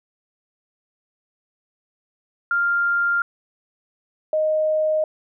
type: tone pair in turn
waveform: sine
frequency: 1396.9 / 621.2 Hz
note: F6 / D#5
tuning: 0 / -3 cents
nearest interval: octave + major second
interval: 1403 cents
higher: first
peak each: -17 dBFS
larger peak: neither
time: 2.51-3.22 / 4.33-5.04 s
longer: neither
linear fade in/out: 2 ms
effects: none